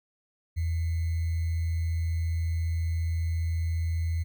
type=tone with sample-and-hold; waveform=sine; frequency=82.7 Hz; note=E2; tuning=6 cents sharp; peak=-25 dBFS; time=0.56-4.24 s; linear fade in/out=20 ms; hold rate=2100 Hz; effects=none